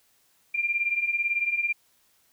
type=beating tone pair; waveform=sine; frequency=2372 / 2390 Hz; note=D7 / D7; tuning=+17 / +30 cents; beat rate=18 Hz; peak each=-29 / -25 dBFS; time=0.54-1.73 s; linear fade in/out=10 ms; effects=white hiss -65 dBFS RMS until 2.32 s